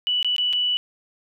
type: tone with dropouts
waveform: sine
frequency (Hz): 2960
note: F#7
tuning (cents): 0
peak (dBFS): -19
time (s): 0.07-0.77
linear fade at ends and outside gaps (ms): 0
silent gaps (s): 0.228-0.246 / 0.364-0.382 / 0.528-0.533
effects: none